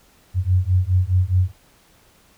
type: beating tone pair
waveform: sine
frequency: 89.5 / 94.3 Hz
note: F2 / F#2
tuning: +43 / +33 cents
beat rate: 4.8 Hz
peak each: -18 / -18 dBFS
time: 0.34-1.52 s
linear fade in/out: 50 ms
effects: pink hiss -55 dBFS RMS until 2.37 s